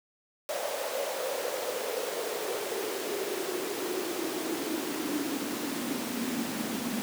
pink noise with high-pass filter sweep, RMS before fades -33 dBFS, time 0.49-7.02 s, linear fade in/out 0 ms, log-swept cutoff 590 to 220 Hz, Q 6.5, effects none

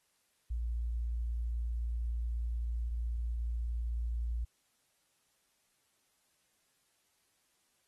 sine tone, 58.1 Hz, A#1, 5 cents flat, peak -32 dBFS, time 0.5-4.45 s, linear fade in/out 10 ms, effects white hiss -75 dBFS RMS until 7.87 s + AAC 32 kbps

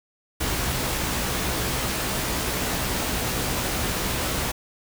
pink noise with comb filter, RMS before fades -26 dBFS, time 0.4-4.52 s, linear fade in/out 10 ms, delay 16 ms, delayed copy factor +0.5, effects none

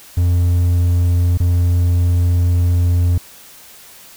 triangle tone with dropouts, 87.6 Hz, F2, 6 cents sharp, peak -9 dBFS, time 0.17-3.18 s, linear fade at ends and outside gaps 5 ms, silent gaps 1.375-1.4 s, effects white hiss -41 dBFS RMS until 4.16 s

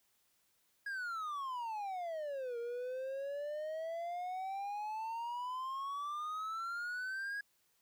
triangle exponential two-way sweep, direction down then up, 1661.2 to 466.2 to 1661.2 Hz, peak -36 dBFS, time 0.86-7.41 s, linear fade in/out 5 ms, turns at 2.58 s, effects white hiss -75 dBFS RMS until 7.81 s

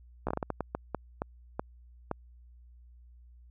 slowing click train, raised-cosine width 1 ms, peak -17 dBFS, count 13, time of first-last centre 0.27-2.114 s, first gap 15 ms, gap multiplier 1.38, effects added 60 Hz sine -52 dBFS peak until 3.5 s

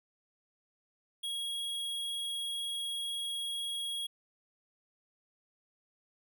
square tone, 3306 Hz, G#7, 9 cents flat, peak -35 dBFS, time 1.23-4.07 s, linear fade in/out 10 ms, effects none

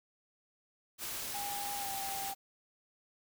white noise, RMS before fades -40 dBFS, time 0.98-2.35 s, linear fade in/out 50 ms
sine tone with pitch glide, 810 to 786.5 Hz, G#5 to G5, -43 to +6 cents, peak -39 dBFS, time 1.34-2.34 s, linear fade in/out 5 ms, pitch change -51 cents, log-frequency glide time 1.79-1.89 s
effects none

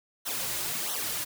white noise with flanger, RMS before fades -32 dBFS, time 0.25-1.25 s, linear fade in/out 20 ms, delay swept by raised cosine 0.41 to 4.51 ms, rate 1.5 Hz, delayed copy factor -0.8, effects none

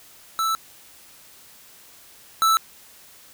square tone pair in turn, 1318.5 / 1318.5 Hz, E6 / E6, 0 / 0 cents, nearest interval unison, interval 0 cents, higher neither, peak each -21 / -16 dBFS, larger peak second, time 0.39-0.55 / 2.42-2.57 s, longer first, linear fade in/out 0 ms, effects white hiss -49 dBFS RMS until 3.33 s

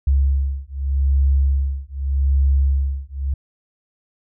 sine beating tone pair, 68.1 / 68.93 Hz, C#2 / C#2, -30 / -9 cents, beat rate 0.83 Hz, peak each -18 dBFS, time 0.07-3.34 s, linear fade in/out 5 ms, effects none

